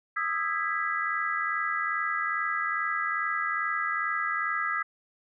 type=chord; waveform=sine; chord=E major seventh; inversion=third; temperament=just; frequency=1236.1 / 1318.5 / 1648.1 / 1977.8 Hz; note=D#6 / E6 / G#6 / B6; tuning=-12 / 0 / -14 / +2 cents; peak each=-32 dBFS; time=0.16-4.83 s; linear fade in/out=10 ms; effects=none